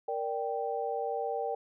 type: chord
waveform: sine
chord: G minor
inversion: first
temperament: equal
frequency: 466.2 / 587.3 / 784 Hz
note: Bb4 / D5 / G5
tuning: 0 / 0 / 0 cents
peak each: -34 / -37 / -34 dBFS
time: 0.08-1.55 s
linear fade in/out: 5 ms
effects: none